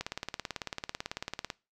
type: click train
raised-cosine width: 0.2 ms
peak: -17 dBFS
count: 28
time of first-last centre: 0.01-1.502 s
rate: 18.1 Hz
effects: noise-tail reverb RT60 0.3 s tail -22 dB re dry